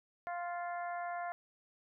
harmonic tone, 349.2 Hz, F4, in tune, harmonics 2 / 3 / 4 / 5 / 6, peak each -38 / -46 / -47 / -49 / -54 dBFS, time 0.27-1.32 s, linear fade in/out 0 ms, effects none

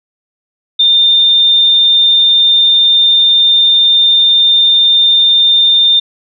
sine tone, 3611 Hz, A7, 44 cents sharp, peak -5 dBFS, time 0.79-6 s, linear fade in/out 10 ms, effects none

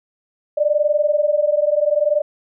sine tone pair together, 585 / 605.6 Hz, D5 / D#5, -7 / -47 cents, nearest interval minor second, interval 60 cents, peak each -17 dBFS, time 0.57-2.22 s, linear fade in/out 10 ms, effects none

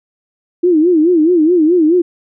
sine tone with vibrato, 332.3 Hz, E4, 14 cents sharp, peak -7 dBFS, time 0.63-2.02 s, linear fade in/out 10 ms, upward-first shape sine, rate 4.7 Hz, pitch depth 160 cents each way, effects none

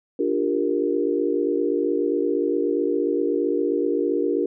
sine chord, G minor seventh, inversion second, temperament equal with one note detuned, 293.7 / 349.2 / 396.8 / 466.2 Hz, D4 / F4 / G4 / Bb4, 0 / 0 / +21 / 0 cents, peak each -25 dBFS, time 0.19-4.46 s, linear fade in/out 5 ms, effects none

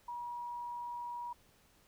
sine tone, 960 Hz, B5, 49 cents flat, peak -39 dBFS, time 0.08-1.33 s, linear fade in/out 5 ms, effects pink hiss -67 dBFS RMS until 1.87 s

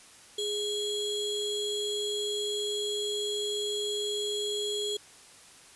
square ring-modulated tone, 1864.7 Hz, A#6, in tune, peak -27 dBFS, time 0.38-4.97 s, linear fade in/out 5 ms, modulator 1450 Hz, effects white hiss -53 dBFS RMS until 5.75 s + resampled to 24000 Hz

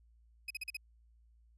35% pulse tone bursts, 2526 Hz, D#7, 26 cents sharp, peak -36 dBFS, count 5, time 0.48-0.769 s, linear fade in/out 5 ms, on 25 ms, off 41 ms, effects added 57 Hz sine -62 dBFS peak until 1.57 s + resampled to 32000 Hz

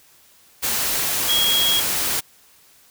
sine tone in noise, 3295 Hz, G#7, 14 cents flat, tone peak -17 dBFS, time 1.28-1.81 s, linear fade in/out 20 ms, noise white, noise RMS -22 dBFS, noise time 0.62-2.21 s, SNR +2 dB, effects white hiss -53 dBFS RMS until 2.9 s

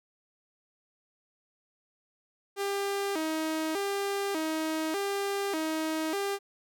sawtooth tone with vibrato, 355 Hz, F4, 28 cents sharp, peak -25 dBFS, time 2.56-6.39 s, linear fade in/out 50 ms, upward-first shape square, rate 0.84 Hz, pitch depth 200 cents each way, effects none

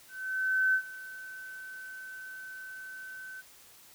sine tone with ADSR envelope, 1528 Hz, G6, 45 cents flat, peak -22 dBFS, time 0.08-3.42 s, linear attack 660 ms, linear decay 78 ms, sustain -19 dB, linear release 23 ms, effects white hiss -56 dBFS RMS until 3.94 s

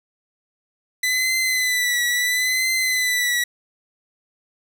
sawtooth tone with vibrato, 2000 Hz, B6, 21 cents sharp, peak -15 dBFS, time 1.03-3.44 s, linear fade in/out 5 ms, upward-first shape triangle, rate 0.74 Hz, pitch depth 60 cents each way, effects none

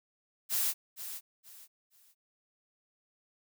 blue noise with echo, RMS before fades -30 dBFS, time 0.49-0.74 s, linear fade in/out 50 ms, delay 470 ms, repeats 3, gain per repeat -11 dB, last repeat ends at 2.15 s, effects none

